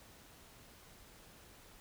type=silence; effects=pink hiss -59 dBFS RMS until 1.8 s